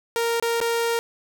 sawtooth tone with dropouts, 464.9 Hz, A#4, 5 cents flat, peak -17 dBFS, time 0.16-0.99 s, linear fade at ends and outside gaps 0 ms, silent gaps 0.399-0.425 / 0.603-0.613 s, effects none

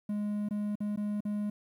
triangle tone with dropouts, 207.7 Hz, G#3, in tune, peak -28 dBFS, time 0.09-1.5 s, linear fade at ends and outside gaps 5 ms, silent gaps 0.488-0.508 / 0.755-0.804 / 0.961-0.973 / 1.206-1.251 s, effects 11-bit

